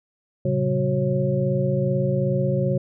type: tone cluster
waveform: sine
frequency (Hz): 114 / 136.5 / 192.5 / 367.9 / 545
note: A#2 / C#3 / G3 / F#4 / C#5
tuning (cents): -38 / -26 / -31 / -10 / -29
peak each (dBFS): -31 / -22 / -26 / -28 / -25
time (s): 0.45-2.78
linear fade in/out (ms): 5
effects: none